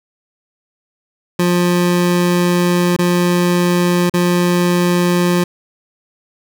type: tone with dropouts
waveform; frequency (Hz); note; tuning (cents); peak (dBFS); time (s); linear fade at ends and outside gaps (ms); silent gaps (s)
25% pulse; 176.4; F3; +18; -8; 1.39-5.44; 5; 2.965-2.988 / 4.097-4.138
effects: none